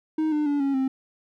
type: tone with pitch steps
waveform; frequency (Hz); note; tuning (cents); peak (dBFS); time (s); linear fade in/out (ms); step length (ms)
triangle; 313.2 / 300.3 / 287.9 / 276 / 264.6; D#4 / D4 / D4 / C#4 / C4; +11 / +39 / -34 / -7 / +20; -19; 0.18-0.88; 5; 140
effects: none